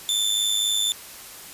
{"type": "tone with amplitude modulation", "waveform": "sawtooth", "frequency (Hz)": 3532, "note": "A7", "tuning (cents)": 6, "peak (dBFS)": -15, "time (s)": [0.09, 0.92], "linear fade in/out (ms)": 0, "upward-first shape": "sine", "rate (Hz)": 104, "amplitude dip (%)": 55, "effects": ["white hiss -41 dBFS RMS until 1.53 s", "resampled to 32000 Hz"]}